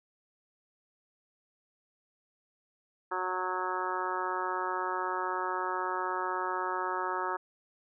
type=harmonic tone; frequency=183.9 Hz; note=F#3; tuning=10 cents flat; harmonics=2 / 3 / 4 / 5 / 6 / 7 / 8 / 9; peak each=-38 / -43 / -41 / -35 / -38 / -36 / -44 / -41 dBFS; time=3.11-7.37 s; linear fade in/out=10 ms; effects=none